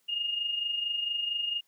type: tone with amplitude modulation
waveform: sine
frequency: 2842 Hz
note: F7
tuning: 30 cents sharp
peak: -26 dBFS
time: 0.08-1.61 s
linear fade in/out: 20 ms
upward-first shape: sine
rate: 24.4 Hz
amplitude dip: 55%
effects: white hiss -71 dBFS RMS until 1.67 s + high-pass 100 Hz 12 dB/octave